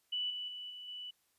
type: tone with level steps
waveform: sine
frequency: 2968 Hz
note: F#7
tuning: 5 cents sharp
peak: -33 / -38 / -42 / -45 / -42 dBFS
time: 0.12-1.11 s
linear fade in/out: 10 ms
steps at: 0.3 / 0.48 / 0.7 / 0.88 s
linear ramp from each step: 2 ms
effects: white hiss -75 dBFS RMS until 1.38 s + resampled to 32000 Hz